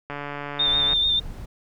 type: click train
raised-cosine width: 0.5 ms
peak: -17 dBFS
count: 121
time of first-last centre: 0.1-0.933 s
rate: 144 Hz
type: tone with vibrato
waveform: sine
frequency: 3617 Hz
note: A7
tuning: 47 cents sharp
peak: -18 dBFS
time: 0.59-1.2 s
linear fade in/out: 10 ms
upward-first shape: sine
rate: 6.8 Hz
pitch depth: 32 cents each way
type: noise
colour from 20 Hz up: brown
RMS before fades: -36 dBFS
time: 0.65-1.46 s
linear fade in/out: 10 ms
effects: none